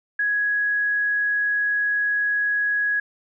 sine tone, 1668 Hz, G#6, 7 cents sharp, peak -19 dBFS, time 0.19-3 s, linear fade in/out 5 ms, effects none

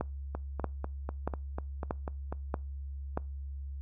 two click trains, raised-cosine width 1 ms, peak -17 / -22 dBFS, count 6 / 9, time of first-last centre 0.01-3.175 / 0.35-2.325 s, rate 1.58 / 4.05 Hz, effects noise-tail reverb RT60 0.3 s tail -25 dB re dry + added 69 Hz sine -37 dBFS peak until 3.81 s

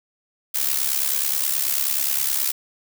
blue noise with amplitude modulation, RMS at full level -19 dBFS, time 0.54-2.52 s, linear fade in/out 10 ms, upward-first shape sine, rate 69.4 Hz, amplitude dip 75%, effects none

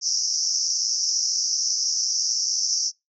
white band-pass noise, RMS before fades -24 dBFS, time 0.01-2.92 s, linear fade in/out 50 ms, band 5200 to 6000 Hz, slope 96 dB/octave, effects noise-tail reverb RT60 0.2 s tail -26 dB re dry

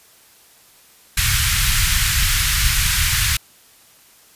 pink band-stop noise, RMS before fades -17 dBFS, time 1.17-3.37 s, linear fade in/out 5 ms, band 120 to 1500 Hz, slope 24 dB/octave, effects white hiss -50 dBFS RMS until 4.35 s + resampled to 32000 Hz

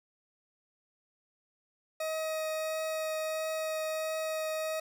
40% pulse tone with vibrato, 631 Hz, D#5, 24 cents sharp, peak -31 dBFS, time 2-4.8 s, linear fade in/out 5 ms, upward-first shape triangle, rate 1.5 Hz, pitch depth 9 cents each way, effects none

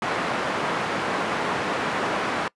white band-pass noise, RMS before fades -26 dBFS, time 0.02-2.48 s, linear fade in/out 2 ms, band 170 to 1400 Hz, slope 12 dB/octave, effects noise-tail reverb RT60 0.1 s tail -23 dB re dry + resampled to 24000 Hz

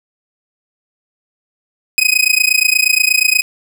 sawtooth tone with amplitude modulation, 2516 Hz, D#7, 19 cents sharp, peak -3 dBFS, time 1.98-3.42 s, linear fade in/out 0 ms, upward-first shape sine, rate 28.4 Hz, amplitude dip 95%, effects none

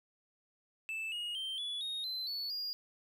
triangle tone with pitch steps, 2637 / 2876 / 3136 / 3420 / 3729 / 4067 / 4435 / 4836 Hz, E7 / F#7 / G7 / A7 / A#7 / C8 / C#8 / D8, 0 / -50 / 0 / -50 / 0 / -50 / 0 / +50 cents, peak -35 dBFS, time 0.89-2.73 s, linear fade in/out 0 ms, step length 230 ms, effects none

